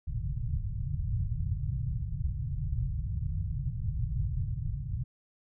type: low-pass noise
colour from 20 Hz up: white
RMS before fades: -32 dBFS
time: 0.07-5.04 s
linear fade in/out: 10 ms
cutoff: 140 Hz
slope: 48 dB/octave
effects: none